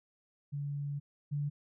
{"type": "tone pair in turn", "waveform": "sine", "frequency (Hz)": [143.2, 145.03], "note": ["D3", "D3"], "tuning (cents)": [-43, -21], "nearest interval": "unison", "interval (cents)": 22, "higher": "second", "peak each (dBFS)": [-34, -31], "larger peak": "second", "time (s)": [[0.52, 1], [1.31, 1.5]], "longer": "first", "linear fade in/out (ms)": 20, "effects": []}